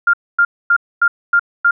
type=tone bursts; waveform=sine; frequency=1400 Hz; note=F6; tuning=4 cents sharp; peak=-8 dBFS; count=6; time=0.07-1.71 s; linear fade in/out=5 ms; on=65 ms; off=250 ms; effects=none